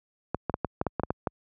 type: clicks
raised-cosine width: 1 ms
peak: -12 dBFS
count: 10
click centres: 0.346 / 0.497 / 0.541 / 0.647 / 0.814 / 0.867 / 0.997 / 1.035 / 1.105 / 1.272 s
effects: high-pass 60 Hz 12 dB/octave